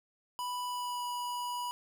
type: tone with pitch glide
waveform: square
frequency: 987.8 to 977 Hz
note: B5 to B5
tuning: 0 to -19 cents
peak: -35 dBFS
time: 0.39-1.71 s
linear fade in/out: 0 ms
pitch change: -19 cents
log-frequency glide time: 0.66-1.05 s
effects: none